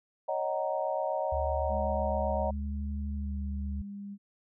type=chord; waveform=sine; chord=D# minor seventh; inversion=third; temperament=equal with one note detuned; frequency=554.4 / 622.3 / 749.9 / 932.3 Hz; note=C#5 / D#5 / F#5 / A#5; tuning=0 / 0 / +23 / 0 cents; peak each=-34 / -32 / -35 / -36 dBFS; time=0.28-2.51 s; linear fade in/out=10 ms
type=tone with vibrato; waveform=sine; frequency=72.9 Hz; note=D2; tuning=12 cents flat; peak=-32 dBFS; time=1.32-3.82 s; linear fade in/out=5 ms; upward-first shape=sine; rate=0.77 Hz; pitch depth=10 cents each way
type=tone with pitch glide; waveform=sine; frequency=207.7 to 201 Hz; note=G#3 to G3; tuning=0 to +44 cents; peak=-38 dBFS; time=1.68-4.18 s; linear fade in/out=50 ms; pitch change=-56 cents; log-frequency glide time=3.15-3.33 s
effects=none